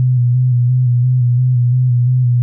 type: tone with vibrato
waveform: sine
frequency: 124.3 Hz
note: B2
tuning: 12 cents sharp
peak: -9 dBFS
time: 0-2.42 s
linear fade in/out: 0 ms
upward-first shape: square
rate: 2.9 Hz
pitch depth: 34 cents each way
effects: none